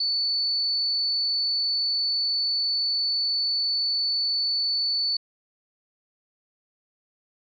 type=tone; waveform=sine; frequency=4477 Hz; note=C#8; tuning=16 cents sharp; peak=-22 dBFS; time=0-5.17 s; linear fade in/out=5 ms; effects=none